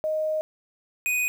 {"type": "tone pair in turn", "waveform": ["sine", "square"], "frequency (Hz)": [622.3, 2489], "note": ["D#5", "D#7"], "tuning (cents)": [0, 0], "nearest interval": "2 octaves", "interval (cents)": 2400, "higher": "second", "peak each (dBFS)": -23, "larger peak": "neither", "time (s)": [[0.04, 0.41], [1.06, 1.28]], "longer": "first", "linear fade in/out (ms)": 0, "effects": ["9-bit"]}